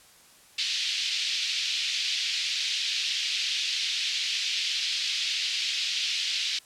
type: band-pass noise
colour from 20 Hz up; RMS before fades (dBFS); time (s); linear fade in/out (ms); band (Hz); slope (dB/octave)
white; -29; 0.58-6.59; 5; 2600 to 4600; 24
effects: white hiss -55 dBFS RMS until 6.65 s + low-pass 11000 Hz 12 dB/octave